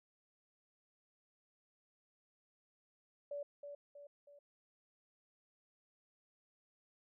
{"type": "tone with echo", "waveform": "sine", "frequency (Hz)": 575, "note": "D5", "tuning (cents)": -37, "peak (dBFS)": -40, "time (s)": [3.31, 3.43], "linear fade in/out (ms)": 5, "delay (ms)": 320, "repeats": 3, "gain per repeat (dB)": -6, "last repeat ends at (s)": 4.39, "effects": []}